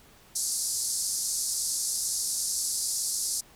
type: band-pass noise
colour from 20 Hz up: white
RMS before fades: -30 dBFS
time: 0.35-3.41 s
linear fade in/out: 10 ms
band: 4600 to 11000 Hz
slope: 48 dB/octave
effects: pink hiss -56 dBFS RMS until 3.55 s